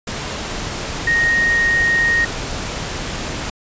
sine tone in noise, 1864.7 Hz, A#6, in tune, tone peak -13 dBFS, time 1.07-2.25 s, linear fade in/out 5 ms, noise pink, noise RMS -25 dBFS, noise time 0.07-3.5 s, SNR +9 dB, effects resampled to 16000 Hz

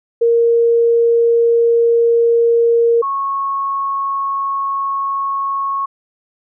sine tone pair in turn, 466.2 / 1099.3 Hz, A#4 / C#6, 0 / -15 cents, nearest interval octave + minor third, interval 1485 cents, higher second, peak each -9 / -16 dBFS, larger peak first, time 0.21-3.02 / 3.02-5.86 s, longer second, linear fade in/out 10 ms, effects none

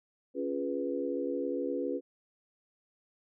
sine chord, C# dominant seventh, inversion none, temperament equal with one note detuned, 277.2 / 349.2 / 416.7 / 493.9 Hz, C#4 / E#4 / G#4 / B4, 0 / 0 / +6 / 0 cents, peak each -35 / -37 / -38 / -35 dBFS, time 0.34-2.01 s, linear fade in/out 50 ms, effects none

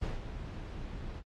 brown noise with ADSR envelope, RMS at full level -32 dBFS, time 0.01-1.23 s, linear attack 19 ms, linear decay 160 ms, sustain -9 dB, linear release 53 ms, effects low-pass 5000 Hz 12 dB/octave + AAC 48 kbps

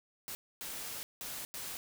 white noise bursts at uneven times, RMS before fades -42 dBFS, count 4, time 0.28-0.35 / 0.61-1.03 / 1.21-1.45 / 1.54-1.77 s, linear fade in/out 0 ms, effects none

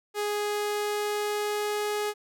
sawtooth tone with pitch glide, 415.3 to 417.9 Hz, G#4 to G#4, 0 to +11 cents, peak -23 dBFS, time 0.14-2.14 s, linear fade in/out 50 ms, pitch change +11 cents, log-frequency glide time 0.41-1.89 s, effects none

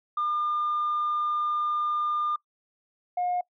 sine tone pair in turn, 1205 / 716.5 Hz, D6 / F5, +44 / +44 cents, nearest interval major sixth, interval 900 cents, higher first, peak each -23 dBFS, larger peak neither, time 0.17-2.36 / 3.17-3.41 s, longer first, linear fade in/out 5 ms, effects noise-tail reverb RT60 0.1 s tail -23 dB re dry + tanh soft clip ceiling -21 dBFS

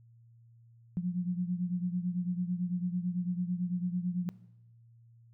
sine beating tone pair, 176.6 / 185.6 Hz, F3 / F#3, +20 / +6 cents, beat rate 9 Hz, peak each -31 / -35 dBFS, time 0.97-4.29 s, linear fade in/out 0 ms, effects noise-tail reverb RT60 0.9 s tail -20 dB re dry + added 116 Hz sine -56 dBFS peak until 5.33 s

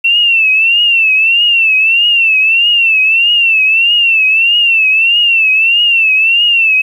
sine tone with vibrato, 2700 Hz, E7, 41 cents sharp, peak -6 dBFS, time 0.04-6.82 s, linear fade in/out 10 ms, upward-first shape triangle, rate 1.6 Hz, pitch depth 120 cents each way, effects 7-bit

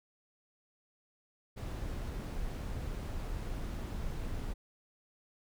brown noise, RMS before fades -38 dBFS, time 1.56-4.54 s, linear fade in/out 20 ms, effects none

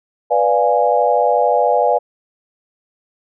sine chord, B diminished seventh, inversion none, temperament equal, 493.9 / 587.3 / 698.5 / 830.6 Hz, B4 / D5 / F5 / Ab5, 0 / 0 / 0 / 0 cents, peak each -17 dBFS, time 0.3-1.99 s, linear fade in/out 20 ms, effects none

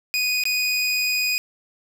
25% pulse tone with dropouts, 2484 Hz, D#7, 3 cents flat, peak -16 dBFS, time 0.14-1.38 s, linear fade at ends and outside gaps 0 ms, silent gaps 0.437-0.454 s, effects none

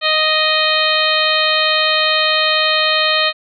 harmonic tone with a mistuned harmonic, 622.3 Hz, D#5, in tune, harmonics 1 / 2 / 3 / 4 / 5 / 6 / 7, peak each -20 / -20 / -20 / -20 / -20 / -20 / -20 dBFS, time 0.01-3.33 s, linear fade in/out 50 ms, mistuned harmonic 7, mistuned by -67 cents, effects none

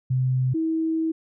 sine tone pair in turn, 128.7 / 322.3 Hz, C3 / E4, -28 / -39 cents, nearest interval octave + major third, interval 1589 cents, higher second, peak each -19 / -21 dBFS, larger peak first, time 0.1-0.54 / 0.54-1.12 s, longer second, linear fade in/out 10 ms, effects none

